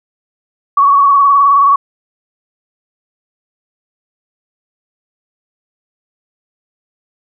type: tone with vibrato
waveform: sine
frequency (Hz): 1122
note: C#6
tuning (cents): +21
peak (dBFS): -5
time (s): 0.77-1.76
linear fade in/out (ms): 5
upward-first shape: triangle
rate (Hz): 19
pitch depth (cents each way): 52
effects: none